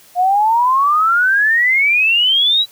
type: exponential sweep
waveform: sine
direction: up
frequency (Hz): 703 to 3951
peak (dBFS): -10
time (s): 0.15-2.66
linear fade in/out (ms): 50
effects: white hiss -46 dBFS RMS until 2.71 s